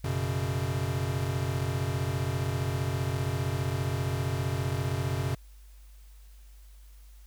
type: chord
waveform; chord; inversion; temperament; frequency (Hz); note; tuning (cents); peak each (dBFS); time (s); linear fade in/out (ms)
square; F# suspended fourth; none; equal; 92.5 / 123.47 / 138.59; F#2 / B2 / C#3; 0 / 0 / 0; -33; 0.04-5.35; 5
effects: added 50 Hz sine -48 dBFS peak until 7.26 s + white hiss -63 dBFS RMS until 7.26 s